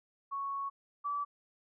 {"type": "tone pair in turn", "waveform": "sine", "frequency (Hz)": [1108.7, 1153.4], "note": ["C#6", "D6"], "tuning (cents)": [0, -32], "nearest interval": "minor second", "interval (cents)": 68, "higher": "second", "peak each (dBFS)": [-34, -32], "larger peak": "second", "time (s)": [[0.31, 0.7], [1.04, 1.25]], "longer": "first", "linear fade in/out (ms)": 20, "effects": []}